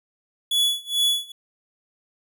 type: tone with tremolo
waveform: 45% pulse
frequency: 3405 Hz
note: G#7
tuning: 42 cents sharp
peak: -17 dBFS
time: 0.51-1.32 s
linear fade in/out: 5 ms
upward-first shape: sine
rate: 2.3 Hz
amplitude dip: 95%
effects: none